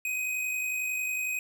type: tone with amplitude modulation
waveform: square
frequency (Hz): 2510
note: D#7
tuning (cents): +15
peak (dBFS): -28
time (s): 0.05-1.39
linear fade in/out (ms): 2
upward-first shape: sine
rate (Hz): 51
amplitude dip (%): 35
effects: none